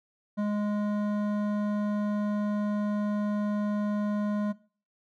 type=tone with hard clipping; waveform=sine; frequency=207.7 Hz; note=G#3; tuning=in tune; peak=-28 dBFS; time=0.37-4.53 s; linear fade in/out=20 ms; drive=12 dB; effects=noise-tail reverb RT60 0.4 s tail -19 dB re dry